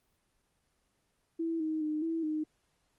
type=tone with pitch steps; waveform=sine; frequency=329.3 / 314.1 / 305.9 / 327.5 / 308.6 Hz; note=E4 / D#4 / D#4 / E4 / D#4; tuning=-2 / +16 / -29 / -11 / -14 cents; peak=-30 dBFS; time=1.39-2.44 s; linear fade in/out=10 ms; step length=210 ms; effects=pink hiss -75 dBFS RMS until 2.98 s + Opus 24 kbps